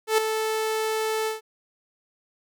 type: tone with ADSR envelope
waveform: sawtooth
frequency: 438.3 Hz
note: A4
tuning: 7 cents flat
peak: -12 dBFS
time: 0.07-1.41 s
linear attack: 110 ms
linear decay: 5 ms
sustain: -8 dB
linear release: 140 ms
effects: none